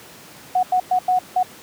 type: tone bursts at uneven times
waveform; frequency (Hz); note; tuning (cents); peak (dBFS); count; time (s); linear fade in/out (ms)
sine; 735; F#5; -12; -14; 5; 0.55-0.63 / 0.72-0.8 / 0.91-0.99 / 1.08-1.19 / 1.36-1.43; 5
effects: pink hiss -42 dBFS RMS until 1.62 s + high-pass 150 Hz 12 dB/octave